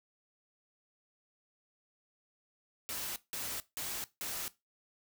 white noise bursts, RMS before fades -39 dBFS, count 4, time 2.89-4.48 s, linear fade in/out 0 ms, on 270 ms, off 170 ms, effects noise-tail reverb RT60 0.2 s tail -17 dB re dry

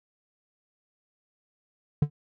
triangle tone with exponential decay, 146.83 Hz, D3, in tune, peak -12 dBFS, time 2.02-2.1 s, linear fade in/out 5 ms, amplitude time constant 16 ms, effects none

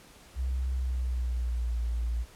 sine tone with pitch glide, 64.4 to 58.38 Hz, C2 to A#1, -27 to +3 cents, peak -27 dBFS, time 0.35-2.26 s, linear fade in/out 50 ms, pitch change -170 cents, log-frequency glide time 0.75-1.77 s, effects pink hiss -54 dBFS RMS until 2.35 s + low-pass 12000 Hz 12 dB/octave

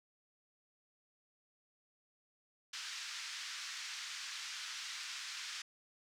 white band-pass noise, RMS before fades -45 dBFS, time 2.73-5.62 s, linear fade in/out 5 ms, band 1300 to 6000 Hz, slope 24 dB/octave, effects none

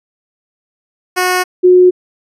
10% pulse / sine tone pair in turn, 364.9 / 363.3 Hz, F#4 / F#4, -24 / -32 cents, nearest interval unison, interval 8 cents, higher first, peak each -3 dBFS, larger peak neither, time 1.16-1.44 / 1.63-1.91 s, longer neither, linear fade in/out 20 ms, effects resampled to 32000 Hz

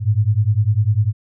sine beating tone pair, 101.2 / 111.2 Hz, G#2 / A2, -44 / +19 cents, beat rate 10 Hz, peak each -16 dBFS, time 0-1.13 s, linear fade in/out 50 ms, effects none

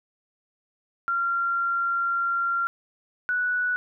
sine tone pair in turn, 1380 / 1476.5 Hz, F6 / F#6, -21 / -4 cents, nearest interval minor second, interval 117 cents, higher second, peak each -22 dBFS, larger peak neither, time 1.08-2.67 / 3.29-3.76 s, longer first, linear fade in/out 0 ms, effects none

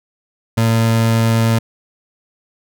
30% pulse tone, 113.7 Hz, A#2, 43 cents flat, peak -9 dBFS, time 0.57-1.59 s, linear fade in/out 10 ms, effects none

